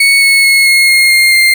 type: tone with pitch steps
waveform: 35% pulse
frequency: 2217 / 2198 / 2179 / 2160 / 2141 / 2123 / 2105 Hz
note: C#7 / C#7 / C#7 / C#7 / C7 / C7 / C7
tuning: 0 / -15 / -30 / -45 / +39 / +25 / +10 cents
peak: -3 dBFS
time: 0-1.54 s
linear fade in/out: 5 ms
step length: 220 ms
effects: none